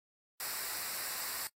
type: noise with comb filter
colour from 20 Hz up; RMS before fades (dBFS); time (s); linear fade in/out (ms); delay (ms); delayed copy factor
white; -39; 0.4-1.47; 0; 0.31; -0.65
effects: noise-tail reverb RT60 0.1 s tail -24 dB re dry + AAC 48 kbps